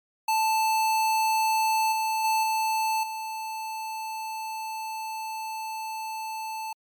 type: tone with level steps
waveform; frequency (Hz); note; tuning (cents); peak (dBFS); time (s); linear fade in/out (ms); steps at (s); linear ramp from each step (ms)
square; 880; A5; 0; -22 / -25 / -22 / -24 / -32; 0.28-6.73; 5; 1.92 / 2.24 / 2.43 / 3.03; 5
effects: MP3 96 kbps